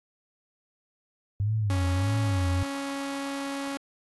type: tone with vibrato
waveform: sine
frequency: 98 Hz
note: G2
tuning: in tune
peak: -23 dBFS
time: 1.4-2.63 s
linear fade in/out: 0 ms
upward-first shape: sine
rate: 1.6 Hz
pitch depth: 200 cents each way
type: tone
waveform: sawtooth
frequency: 277.2 Hz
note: C#4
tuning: in tune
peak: -27 dBFS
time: 1.7-3.77 s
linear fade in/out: 0 ms
effects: AAC 32 kbps